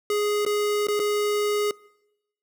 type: tone with dropouts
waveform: square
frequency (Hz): 415.8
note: G#4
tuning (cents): +2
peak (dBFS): -22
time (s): 0.1-1.71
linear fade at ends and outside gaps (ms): 2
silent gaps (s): 0.451-0.463 / 0.87-0.884 / 0.994-0.998
effects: noise-tail reverb RT60 0.9 s tail -24 dB re dry